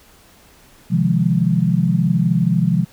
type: chord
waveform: sine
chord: F minor seventh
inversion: second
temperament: equal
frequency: 130.81 / 155.56 / 174.61 / 207.7 Hz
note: C3 / Eb3 / F3 / Ab3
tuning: 0 / 0 / 0 / 0 cents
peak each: -20 / -20 / -16 / -22 dBFS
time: 0.9-2.85 s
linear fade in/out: 20 ms
effects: pink hiss -49 dBFS RMS until 2.92 s